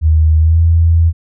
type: tone with pitch glide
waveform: sine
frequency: 78.7 to 82.9 Hz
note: D#2 to E2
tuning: +20 to +10 cents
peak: -6 dBFS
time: 0.01-1.13 s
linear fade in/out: 50 ms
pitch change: +90 cents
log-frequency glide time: 0.39-0.6 s
effects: none